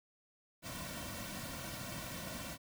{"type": "noise with comb filter", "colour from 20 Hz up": "pink", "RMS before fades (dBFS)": -44, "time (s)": [0.62, 2.58], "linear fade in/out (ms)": 50, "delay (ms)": 2.4, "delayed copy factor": -0.95, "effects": []}